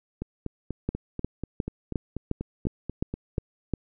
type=two click trains; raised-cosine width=3 ms; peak=-18 / -13 dBFS; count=14 / 9; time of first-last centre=0.22-3.383 / 0.89-3.737 s; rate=4.11 / 2.81 Hz; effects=none